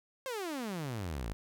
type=exponential sweep; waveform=sawtooth; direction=down; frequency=546 to 48.67 Hz; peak=-32 dBFS; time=0.26-1.33 s; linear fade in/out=0 ms; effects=none